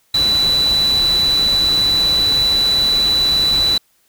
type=tone in noise; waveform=sine; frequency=3969 Hz; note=B7; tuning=8 cents sharp; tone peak=-12 dBFS; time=0.14-3.78 s; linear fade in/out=5 ms; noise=pink; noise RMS=-26 dBFS; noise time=0.14-3.78 s; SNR=+11 dB; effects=white hiss -59 dBFS RMS until 4.08 s